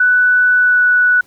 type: tone with pitch glide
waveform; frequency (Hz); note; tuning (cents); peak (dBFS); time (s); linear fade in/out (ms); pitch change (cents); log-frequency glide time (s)
sine; 1488 to 1477.7; F#6 to F#6; +9 to -3; -8; 0-1.21; 5; -12; 0.55-0.82
effects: pink hiss -52 dBFS RMS until 1.26 s